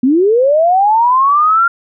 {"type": "linear sweep", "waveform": "sine", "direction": "up", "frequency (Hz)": [240, 1400], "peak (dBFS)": -7, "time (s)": [0.03, 1.68], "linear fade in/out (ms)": 5, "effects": []}